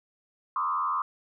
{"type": "tone with frequency modulation", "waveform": "sine", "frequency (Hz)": 1139, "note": "C#6", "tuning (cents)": 47, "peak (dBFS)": -25, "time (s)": [0.56, 1.02], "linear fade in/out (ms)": 2, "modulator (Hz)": 87.4, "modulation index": 1.5, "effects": []}